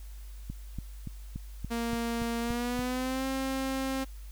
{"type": "click train", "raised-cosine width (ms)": 5, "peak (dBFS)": -24, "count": 9, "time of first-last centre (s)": [0.5, 2.792], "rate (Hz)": 3.49}
{"type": "tone with pitch glide", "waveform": "sawtooth", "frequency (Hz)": [233.1, 266.2], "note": ["A#3", "C4"], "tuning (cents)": [0, 30], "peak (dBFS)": -26, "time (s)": [1.7, 4.05], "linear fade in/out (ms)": 20, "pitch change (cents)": 230, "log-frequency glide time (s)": [2.4, 3.26]}
{"effects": ["added 50 Hz sine -41 dBFS peak until 4.31 s", "white hiss -58 dBFS RMS until 4.31 s"]}